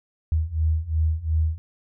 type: beating tone pair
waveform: sine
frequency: 77.78 / 80.58 Hz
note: D#2 / E2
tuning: 0 / -39 cents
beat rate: 2.8 Hz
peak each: -24 / -22 dBFS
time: 0.32-1.58 s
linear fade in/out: 0 ms
effects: none